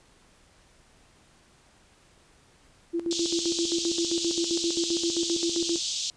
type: tone with tremolo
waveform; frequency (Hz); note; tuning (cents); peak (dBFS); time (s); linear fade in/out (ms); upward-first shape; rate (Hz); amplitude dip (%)
sine; 338.5; E4; +46; -24; 2.93-5.79; 20; square; 7.6; 75
type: band-pass noise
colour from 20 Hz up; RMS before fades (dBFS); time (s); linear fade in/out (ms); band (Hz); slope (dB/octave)
pink; -31; 3.11-6.1; 0; 3200 to 7400; 48
effects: pink hiss -59 dBFS RMS until 6.16 s + resampled to 22050 Hz